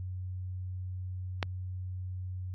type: click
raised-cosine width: 0.3 ms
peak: -13 dBFS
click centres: 1.428 s
effects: added 92 Hz sine -35 dBFS peak until 2.54 s + AAC 48 kbps